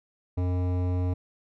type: tone with hard clipping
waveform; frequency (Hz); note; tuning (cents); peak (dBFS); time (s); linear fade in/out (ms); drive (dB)
sine; 90.1; F#2; -45; -26; 0.37-1.14; 10; 15
effects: none